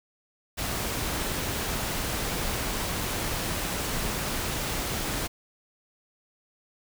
pink noise, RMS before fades -30 dBFS, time 0.57-5.28 s, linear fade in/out 20 ms, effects none

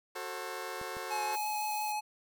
15% pulse chord, F# diminished, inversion none, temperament just, 370 / 444 / 532.8 Hz, F#4 / A4 / C5, 0 / +16 / +31 cents, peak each -36 dBFS, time 0.15-1.36 s, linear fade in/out 10 ms
clicks, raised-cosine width 3 ms, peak -35 dBFS, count 2, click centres 0.814 / 0.968 s
square tone with vibrato, 847 Hz, G#5, 34 cents sharp, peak -33 dBFS, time 1.1-2.01 s, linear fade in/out 20 ms, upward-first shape sine, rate 5.8 Hz, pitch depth 9 cents each way
violet noise, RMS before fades -44 dBFS, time 1.33-1.92 s, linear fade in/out 0 ms
effects none

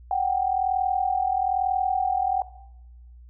sine tone pair together, 742.9 / 784 Hz, F#5 / G5, +7 / 0 cents, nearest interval minor second, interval 93 cents, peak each -24 dBFS, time 0.11-2.42 s, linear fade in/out 2 ms, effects noise-tail reverb RT60 0.9 s tail -17 dB re dry + added 60 Hz sine -44 dBFS peak until 3.29 s

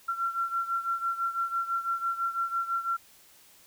sine beating tone pair, 1361 / 1367 Hz, F6 / F6, -45 / -37 cents, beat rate 6 Hz, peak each -29 / -33 dBFS, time 0.08-2.97 s, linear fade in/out 10 ms, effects white hiss -57 dBFS RMS until 3.66 s

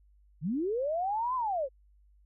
sine linear two-way sweep, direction up then down, 130.81 to 1046.5 to 496.3 Hz, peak -28 dBFS, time 0.41-1.69 s, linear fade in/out 50 ms, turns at 1.35 s, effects added 50 Hz sine -59 dBFS peak until 2.25 s

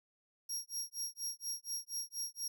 25% pulse tone with tremolo, 5610 Hz, F8, 7 cents sharp, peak -31 dBFS, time 0.49-2.48 s, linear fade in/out 5 ms, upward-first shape sine, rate 4.2 Hz, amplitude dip 100%, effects none

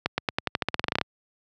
accelerating click train, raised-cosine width 0.3 ms, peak -7 dBFS, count 16, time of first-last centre 0.06-1.013 s, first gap 120 ms, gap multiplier 0.9, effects high-pass 80 Hz 12 dB/octave

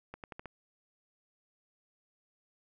accelerating click train, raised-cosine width 0.5 ms, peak -28 dBFS, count 5, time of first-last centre 0.14-0.457 s, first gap 98 ms, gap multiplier 0.86, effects none

